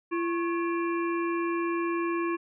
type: harmonic tone with a mistuned harmonic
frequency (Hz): 339.5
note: F4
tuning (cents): -49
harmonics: 1 / 3 / 5 / 7 / 8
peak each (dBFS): -27 / -33 / -40 / -40 / -46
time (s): 0.11-2.37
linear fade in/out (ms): 20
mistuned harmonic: 3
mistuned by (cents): +120
effects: none